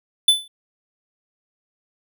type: tone with exponential decay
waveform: square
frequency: 3500 Hz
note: A7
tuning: 10 cents flat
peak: -8 dBFS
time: 0.28-0.48 s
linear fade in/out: 5 ms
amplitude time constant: 42 ms
effects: none